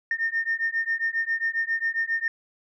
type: beating tone pair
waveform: sine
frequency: 1818 / 1825.4 Hz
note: A#6 / A#6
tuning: -44 / -37 cents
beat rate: 7.4 Hz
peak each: -26 dBFS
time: 0.11-2.28 s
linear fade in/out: 2 ms
effects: tanh soft clip ceiling -16 dBFS